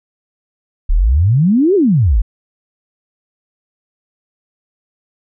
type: exponential two-way sweep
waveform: sine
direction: up then down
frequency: 32.7 to 420.7 to 42.28 Hz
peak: -8 dBFS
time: 0.89-2.22 s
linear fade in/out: 10 ms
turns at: 1.75 s
effects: none